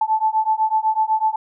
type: beating tone pair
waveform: sine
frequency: 870 / 878 Hz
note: A5 / A5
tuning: -20 / -4 cents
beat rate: 8 Hz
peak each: -19 dBFS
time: 0.01-1.36 s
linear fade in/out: 5 ms
effects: none